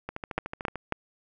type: two click trains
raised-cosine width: 0.5 ms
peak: -11 / -19 dBFS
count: 3 / 10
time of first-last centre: 0.38-0.923 / 0.09-0.757 s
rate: 3.68 / 13.5 Hz
effects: none